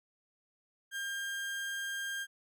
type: tone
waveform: 35% pulse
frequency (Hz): 1602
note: G6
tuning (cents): +37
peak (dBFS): -34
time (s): 0.91-2.27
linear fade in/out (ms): 50
effects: none